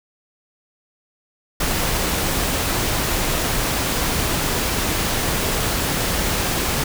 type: noise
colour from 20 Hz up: pink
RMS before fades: -21 dBFS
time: 1.6-6.84 s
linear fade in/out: 5 ms
effects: none